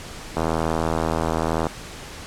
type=click train; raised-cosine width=1 ms; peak=-8 dBFS; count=106; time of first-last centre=0.37-1.668 s; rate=80.9 Hz; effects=pink hiss -37 dBFS RMS until 2.26 s + low-pass 9000 Hz 12 dB/octave